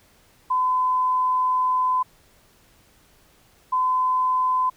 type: tone pair in turn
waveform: sine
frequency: 1015 / 1018.5 Hz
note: B5 / C6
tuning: +47 / -47 cents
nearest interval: unison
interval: 6 cents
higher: second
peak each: -18 dBFS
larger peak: neither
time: 0.5-2.03 / 3.72-4.7 s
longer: first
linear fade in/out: 10 ms
effects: pink hiss -57 dBFS RMS until 4.76 s